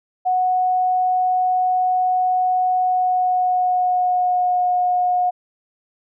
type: tone with pitch glide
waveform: sine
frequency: 736 to 722.5 Hz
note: F#5 to F#5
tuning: -9 to -41 cents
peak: -15 dBFS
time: 0.25-5.31 s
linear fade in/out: 20 ms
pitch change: -32 cents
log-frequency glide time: 2.81-4.69 s
effects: none